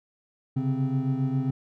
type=tone cluster; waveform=triangle; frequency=132.8 / 140.2 / 260.4 Hz; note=C3 / C#3 / C4; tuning=+26 / +20 / -8 cents; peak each=-26 dBFS; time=0.56-1.51 s; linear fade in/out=10 ms; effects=none